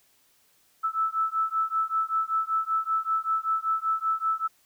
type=beating tone pair; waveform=sine; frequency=1311 / 1316.2 Hz; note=E6 / E6; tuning=-10 / -3 cents; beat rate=5.2 Hz; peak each=-27 dBFS; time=0.83-4.48 s; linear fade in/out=20 ms; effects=white hiss -64 dBFS RMS until 4.65 s